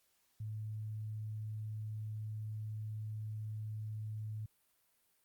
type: tone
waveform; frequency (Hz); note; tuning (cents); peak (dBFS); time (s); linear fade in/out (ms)
sine; 108; A2; -32; -39; 0.4-4.46; 5
effects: white hiss -75 dBFS RMS until 5.24 s + Opus 48 kbps